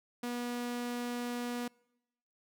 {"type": "tone", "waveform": "sawtooth", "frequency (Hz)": 242.2, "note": "B3", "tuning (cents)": -34, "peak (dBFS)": -31, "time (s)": [0.23, 1.68], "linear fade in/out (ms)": 5, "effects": ["noise-tail reverb RT60 0.9 s tail -26 dB re dry"]}